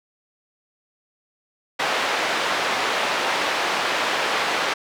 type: band-pass noise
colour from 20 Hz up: pink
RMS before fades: -23 dBFS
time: 1.79-4.74 s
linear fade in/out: 10 ms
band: 580 to 3500 Hz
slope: 12 dB/octave
effects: none